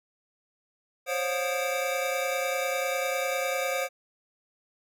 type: tone cluster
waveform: square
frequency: 529 / 559 / 715 / 1232 / 2309 Hz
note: C5 / C#5 / F5 / D#6 / D7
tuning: +19 / +14 / +41 / -17 / -30 cents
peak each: -31 / -36 / -35 / -38 / -34 dBFS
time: 1.06-3.89 s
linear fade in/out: 50 ms
effects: none